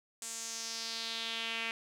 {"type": "tone with band-pass filter sweep", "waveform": "sawtooth", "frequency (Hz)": 227.4, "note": "A#3", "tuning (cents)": -43, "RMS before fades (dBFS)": -39, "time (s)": [0.22, 1.71], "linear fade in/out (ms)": 0, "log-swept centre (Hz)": [7900, 2500], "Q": 3, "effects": []}